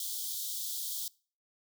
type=high-pass noise; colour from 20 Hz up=white; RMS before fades=-37 dBFS; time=0-1.08 s; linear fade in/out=2 ms; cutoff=3200 Hz; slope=96 dB/octave; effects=noise-tail reverb RT60 0.4 s tail -23 dB re dry

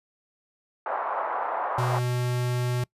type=band-pass noise; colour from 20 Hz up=pink; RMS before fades=-29 dBFS; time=0.86-1.99 s; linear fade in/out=2 ms; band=660 to 1200 Hz; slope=24 dB/octave
type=tone; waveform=square; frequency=123.47 Hz; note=B2; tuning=in tune; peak=-25 dBFS; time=1.78-2.84 s; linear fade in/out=5 ms
effects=noise-tail reverb RT60 0.1 s tail -24 dB re dry + resampled to 32000 Hz

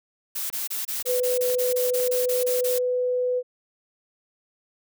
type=noise bursts; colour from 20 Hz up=blue; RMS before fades=-29 dBFS; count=14; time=0.35-2.788 s; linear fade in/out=10 ms; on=150 ms; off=26 ms
type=click train; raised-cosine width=0.3 ms; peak=-22 dBFS; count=4; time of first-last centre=0.5-2 s; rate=2 Hz
type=tone; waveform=sine; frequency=498.8 Hz; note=B4; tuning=17 cents sharp; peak=-21 dBFS; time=1.05-3.43 s; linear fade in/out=50 ms
effects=none

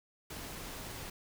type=noise; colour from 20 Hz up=pink; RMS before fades=-44 dBFS; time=0.3-1.1 s; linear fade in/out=5 ms; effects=none

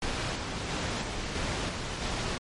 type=noise with tremolo; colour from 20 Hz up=pink; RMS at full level=-31 dBFS; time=0.02-2.38 s; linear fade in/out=2 ms; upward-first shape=square; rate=1.5 Hz; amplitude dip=30%; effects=low-pass 6000 Hz 12 dB/octave + MP3 48 kbps

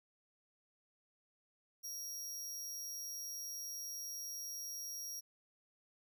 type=tone; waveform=sawtooth; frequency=5650 Hz; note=F8; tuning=19 cents sharp; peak=-40 dBFS; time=1.83-5.21 s; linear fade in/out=20 ms; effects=none

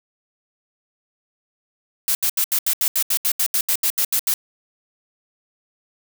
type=noise bursts; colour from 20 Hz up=blue; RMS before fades=-19 dBFS; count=16; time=2.08-4.34 s; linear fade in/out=2 ms; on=70 ms; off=76 ms; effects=none

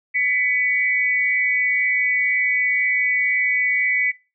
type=tone pair together; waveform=sine; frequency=1994 / 2249 Hz; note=B6 / C#7; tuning=+16 / +24 cents; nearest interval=major second; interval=208 cents; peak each=-20 dBFS; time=0.14-4.12 s; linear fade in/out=20 ms; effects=noise-tail reverb RT60 0.3 s tail -20 dB re dry

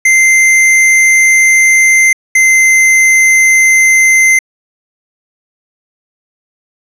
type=tone pair in turn; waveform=square; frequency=2082 / 2074 Hz; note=C7 / C7; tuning=-9 / -16 cents; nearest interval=unison; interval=7 cents; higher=first; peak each=-5 dBFS; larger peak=neither; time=0.05-2.13 / 2.35-4.39 s; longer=first; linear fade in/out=5 ms; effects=low-pass 11000 Hz 12 dB/octave

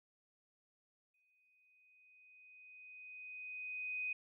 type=tone with exponential growth; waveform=sine; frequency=2500 Hz; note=D#7; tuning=8 cents sharp; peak=-36 dBFS; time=1.14-4.13 s; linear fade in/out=5 ms; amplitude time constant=650 ms; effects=none

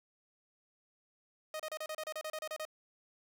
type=tone bursts; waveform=sawtooth; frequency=622.3 Hz; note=D#5; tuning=in tune; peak=-34 dBFS; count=13; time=1.54-2.652 s; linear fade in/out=2 ms; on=56 ms; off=32 ms; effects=none

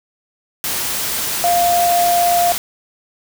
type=tone in noise; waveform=sine; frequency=698.5 Hz; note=F5; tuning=in tune; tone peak=-12 dBFS; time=1.44-2.52 s; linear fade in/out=0 ms; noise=white; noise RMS=-21 dBFS; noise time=0.64-2.58 s; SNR=+6 dB; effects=none

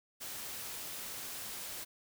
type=noise; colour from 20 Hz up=white; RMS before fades=-43 dBFS; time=0.2-1.85 s; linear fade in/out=20 ms; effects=none

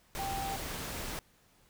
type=tone in noise; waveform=sine; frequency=784 Hz; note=G5; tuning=in tune; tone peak=-35 dBFS; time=0.19-0.56 s; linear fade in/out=0 ms; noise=pink; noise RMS=-39 dBFS; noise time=0.15-1.19 s; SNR=+1 dB; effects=pink hiss -66 dBFS RMS until 1.69 s

